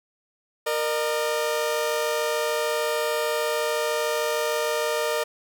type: tone pair together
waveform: sawtooth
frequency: 466.2 / 606.1 Hz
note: A#4 / D#5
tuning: 0 / -46 cents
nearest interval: perfect fourth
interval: 454 cents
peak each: -22 dBFS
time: 0.66-5.24 s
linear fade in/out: 10 ms
effects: none